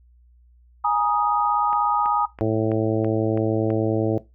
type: chord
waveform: sine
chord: Ab suspended second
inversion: none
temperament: equal with one note detuned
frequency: 830.6 / 947 / 1244.5 Hz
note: Ab5 / Bb5 / Eb6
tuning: 0 / +27 / 0 cents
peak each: -22 dBFS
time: 0.84-2.26 s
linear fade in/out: 10 ms
type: click train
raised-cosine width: 0.5 ms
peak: -22 dBFS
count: 7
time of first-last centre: 1.73-3.704 s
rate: 3.04 Hz
type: harmonic tone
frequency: 110 Hz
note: A2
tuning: in tune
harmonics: 1 / 2 / 3 / 4 / 5 / 6 / 7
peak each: -25 / -29 / -23 / -25 / -27 / -29 / -36 dBFS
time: 2.41-4.18 s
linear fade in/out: 0 ms
effects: noise-tail reverb RT60 0.2 s tail -17 dB re dry + added 60 Hz sine -51 dBFS peak until 4.34 s